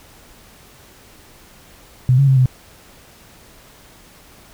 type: tone with pitch steps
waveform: sine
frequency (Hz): 127.1 / 138.5 / 133.4 / 128.4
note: C3 / C#3 / C3 / C3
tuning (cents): -50 / -1 / +34 / -32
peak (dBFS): -9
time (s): 2.09-2.458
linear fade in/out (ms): 0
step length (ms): 92
effects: pink hiss -46 dBFS RMS until 4.53 s